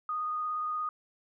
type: tone with vibrato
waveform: sine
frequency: 1236 Hz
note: D#6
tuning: 12 cents flat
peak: -30 dBFS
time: 0.09-0.89 s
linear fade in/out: 2 ms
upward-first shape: triangle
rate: 17 Hz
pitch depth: 16 cents each way
effects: none